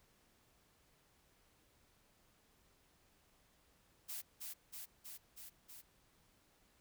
blue noise with echo, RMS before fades -45 dBFS, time 4.08-4.22 s, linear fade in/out 20 ms, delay 320 ms, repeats 5, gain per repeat -2 dB, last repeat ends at 5.82 s, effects pink hiss -72 dBFS RMS until 6.8 s

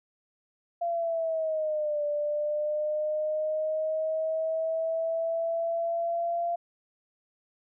sine linear two-way sweep, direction down then up, 689 to 587.3 to 689 Hz, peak -26 dBFS, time 0.81-6.56 s, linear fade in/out 10 ms, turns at 2.04 s, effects none

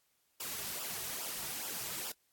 white noise with flanger, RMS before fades -40 dBFS, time 0.4-2.12 s, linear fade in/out 5 ms, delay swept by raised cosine 0.47 to 3.97 ms, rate 2.4 Hz, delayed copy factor -0.7, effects white hiss -75 dBFS RMS until 2.32 s + AAC 64 kbps

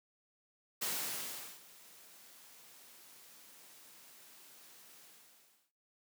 white noise with ADSR envelope, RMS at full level -36 dBFS, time 0.81-5.72 s, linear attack 14 ms, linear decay 770 ms, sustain -22 dB, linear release 730 ms, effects noise-tail reverb RT60 0.6 s tail -24 dB re dry + high-pass 150 Hz 12 dB/octave

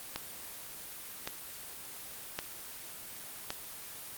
click train, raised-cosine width 0.2 ms, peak -16 dBFS, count 4, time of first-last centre 0.16-3.504 s, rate 0.897 Hz, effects white hiss -45 dBFS RMS until 4.17 s + Opus 24 kbps

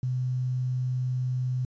sine tone with quantisation, 127 Hz, B2, 49 cents sharp, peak -25 dBFS, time 0.03-1.65 s, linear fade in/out 2 ms, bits 9, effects resampled to 16000 Hz

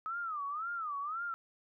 sine tone with vibrato, 1256 Hz, D#6, 16 cents sharp, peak -35 dBFS, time 0.06-1.34 s, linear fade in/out 0 ms, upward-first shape sine, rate 1.9 Hz, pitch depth 200 cents each way, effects none

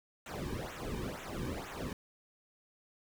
brown noise with flanger, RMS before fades -40 dBFS, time 0.26-1.93 s, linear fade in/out 2 ms, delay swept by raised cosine 0.2 to 1.5 ms, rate 2.1 Hz, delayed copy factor -0.95, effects none

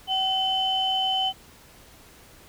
sine tone pair together, 760 / 3043 Hz, F#5 / F#7, +46 / +48 cents, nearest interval 2 octaves, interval 2402 cents, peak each -25 / -23 dBFS, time 0.07-1.33 s, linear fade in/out 50 ms, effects tanh soft clip ceiling -14 dBFS + pink hiss -51 dBFS RMS until 2.48 s

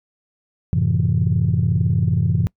sine chord, F# half-diminished seventh, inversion none, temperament just, 92.5 / 111 / 133.2 / 166.5 Hz, F#2 / A2 / C3 / E3, 0 / +16 / +31 / +18 cents, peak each -20 dBFS, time 0.73-2.47 s, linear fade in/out 0 ms, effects noise-tail reverb RT60 0.1 s tail -25 dB re dry + tanh soft clip ceiling -8 dBFS

